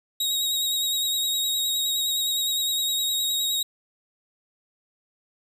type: tone with vibrato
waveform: sawtooth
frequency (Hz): 3788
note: A#7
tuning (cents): +27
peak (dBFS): -20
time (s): 0.2-3.63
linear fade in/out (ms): 5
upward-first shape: sine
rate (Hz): 9.7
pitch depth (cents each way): 21
effects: none